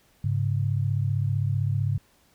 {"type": "tone pair together", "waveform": "sine", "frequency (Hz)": [102.7, 138.25], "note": ["G#2", "C#3"], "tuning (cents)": [-19, -4], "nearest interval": "perfect fourth", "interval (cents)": 515, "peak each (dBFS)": [-24, -26], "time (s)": [0.24, 1.98], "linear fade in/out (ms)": 5, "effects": ["pink hiss -62 dBFS RMS until 2.34 s"]}